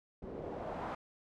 white noise with low-pass filter sweep, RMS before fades -42 dBFS, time 0.22-0.95 s, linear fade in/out 5 ms, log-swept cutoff 370 to 990 Hz, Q 1.7, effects none

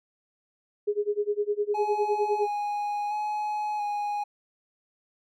sine tone with tremolo, 414 Hz, G#4, 5 cents flat, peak -21 dBFS, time 0.87-2.48 s, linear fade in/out 10 ms, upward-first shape sine, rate 9.8 Hz, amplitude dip 95%
triangle tone with vibrato, 835 Hz, G#5, 9 cents sharp, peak -25 dBFS, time 1.74-4.24 s, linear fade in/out 10 ms, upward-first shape square, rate 0.73 Hz, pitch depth 17 cents each way
effects none

